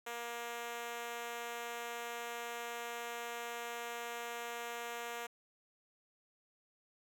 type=tone with high-pass filter; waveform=5% pulse; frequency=236.2 Hz; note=A#3; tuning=23 cents sharp; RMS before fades=-43 dBFS; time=0.06-5.27 s; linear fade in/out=10 ms; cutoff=480 Hz; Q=1.7; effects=10-bit